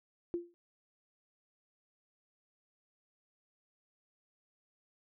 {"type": "tone with exponential decay", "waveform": "sine", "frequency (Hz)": 345.8, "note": "F4", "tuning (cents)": -17, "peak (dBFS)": -29, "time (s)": [0.34, 0.54], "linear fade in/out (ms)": 0, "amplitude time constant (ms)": 42, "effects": []}